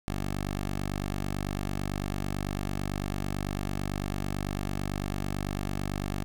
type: tone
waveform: 10% pulse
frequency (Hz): 49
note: G1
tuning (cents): 0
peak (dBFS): -22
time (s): 0.08-6.24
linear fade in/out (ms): 0
effects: none